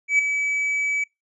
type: tone with ADSR envelope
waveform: triangle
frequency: 2289 Hz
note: D7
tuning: 45 cents flat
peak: -11 dBFS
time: 0.08-1.04 s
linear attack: 110 ms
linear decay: 5 ms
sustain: -8 dB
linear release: 5 ms
effects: noise-tail reverb RT60 0.2 s tail -25 dB re dry + resampled to 22050 Hz